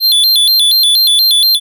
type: tone with vibrato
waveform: square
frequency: 3799 Hz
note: A#7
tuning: 32 cents sharp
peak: -7 dBFS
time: 0-1.6 s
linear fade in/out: 50 ms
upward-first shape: square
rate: 4.2 Hz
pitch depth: 160 cents each way
effects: none